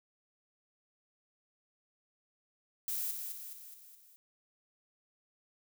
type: noise with echo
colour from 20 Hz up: violet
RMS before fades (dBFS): -36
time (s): 2.88-3.11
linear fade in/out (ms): 0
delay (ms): 210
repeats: 5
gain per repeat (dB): -5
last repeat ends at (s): 4.16
effects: none